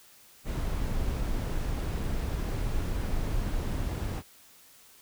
brown noise, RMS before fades -30 dBFS, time 0.44-4.23 s, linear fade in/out 50 ms, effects white hiss -56 dBFS RMS until 5.01 s

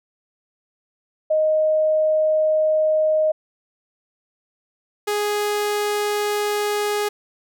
sine / sawtooth tone pair in turn, 622.3 / 415.3 Hz, D#5 / G#4, 0 / 0 cents, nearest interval perfect fifth, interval 700 cents, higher first, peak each -15 / -16 dBFS, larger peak first, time 1.3-3.32 / 5.07-7.09 s, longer neither, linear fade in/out 10 ms, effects none

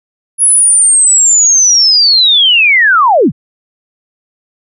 sine linear sweep, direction down, 10510 to 92.5 Hz, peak -4 dBFS, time 0.38-3.32 s, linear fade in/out 50 ms, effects none

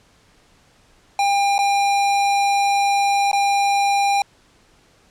square tone with dropouts, 801 Hz, G5, 37 cents sharp, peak -16 dBFS, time 1.19-4.22 s, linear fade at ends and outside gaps 2 ms, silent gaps 1.581-1.589 / 3.315-3.33 s, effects pink hiss -55 dBFS RMS until 5.1 s + low-pass 8000 Hz 12 dB/octave

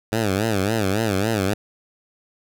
10% pulse tone with vibrato, 103.83 Hz, G#2, in tune, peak -11 dBFS, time 0.12-1.54 s, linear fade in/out 5 ms, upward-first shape sine, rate 3.6 Hz, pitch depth 170 cents each way, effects none

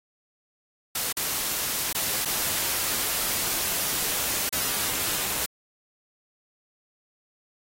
white noise with dropouts, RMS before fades -27 dBFS, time 0.95-5.46 s, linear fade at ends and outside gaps 5 ms, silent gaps 1.126-1.168 / 1.929-1.947 / 2.251-2.255 / 4.493-4.525 s, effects AAC 48 kbps

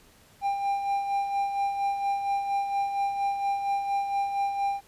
triangle tone with tremolo, 797 Hz, G5, 28 cents sharp, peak -21 dBFS, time 0.41-4.81 s, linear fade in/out 50 ms, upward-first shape sine, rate 4.3 Hz, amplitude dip 50%, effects pink hiss -57 dBFS RMS until 4.87 s + resampled to 32000 Hz

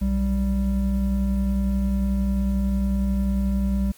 triangle tone pair together, 61.49 / 195.6 Hz, B1 / G3, -7 / -4 cents, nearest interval octave + minor sixth, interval 2003 cents, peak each -20 dBFS, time 0.01-3.92 s, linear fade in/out 10 ms, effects white hiss -52 dBFS RMS until 3.97 s + MP3 96 kbps

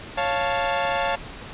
sawtooth chord, Db augmented, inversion none, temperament equal, 554.4 / 698.5 / 880 Hz, Db5 / F5 / A5, 0 / 0 / 0 cents, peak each -22 dBFS, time 0.17-1.16 s, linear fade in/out 10 ms, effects pink hiss -38 dBFS RMS until 1.53 s + resampled to 8000 Hz

